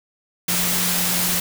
sine tone in noise, 178 Hz, F3, 33 cents sharp, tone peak -28 dBFS, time 0.48-1.4 s, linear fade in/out 5 ms, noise white, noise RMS -21 dBFS, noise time 0.48-1.4 s, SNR -10 dB, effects none

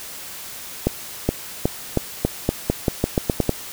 accelerating click train, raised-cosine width 2 ms, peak -3 dBFS, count 13, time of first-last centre 0.87-3.493 s, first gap 420 ms, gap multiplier 0.87, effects white hiss -35 dBFS RMS until 3.72 s

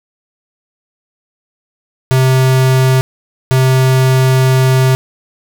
square tone pair in turn, 130.6 / 130.6 Hz, C3 / C3, -3 / -3 cents, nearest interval unison, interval 0 cents, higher neither, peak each -8 dBFS, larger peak neither, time 2.11-3.01 / 3.51-4.95 s, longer second, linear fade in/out 0 ms, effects none

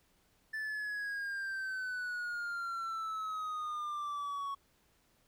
triangle exponential sweep, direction down, 1760 to 1108.7 Hz, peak -34 dBFS, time 0.53-4.55 s, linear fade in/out 10 ms, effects pink hiss -71 dBFS RMS until 5.27 s

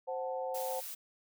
sine chord, F# diminished, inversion second, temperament equal, 523.3 / 740 / 880 Hz, C5 / F#5 / A5, 0 / 0 / 0 cents, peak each -36 / -40 / -42 dBFS, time 0.07-0.81 s, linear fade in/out 20 ms
blue noise, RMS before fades -43 dBFS, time 0.54-0.95 s, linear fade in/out 10 ms
effects none

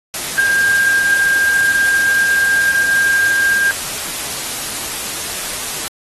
sine tone in noise, 1603 Hz, G6, 38 cents sharp, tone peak -11 dBFS, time 0.38-3.71 s, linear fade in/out 0 ms, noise white, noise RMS -23 dBFS, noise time 0.14-5.88 s, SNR +9 dB, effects AAC 32 kbps

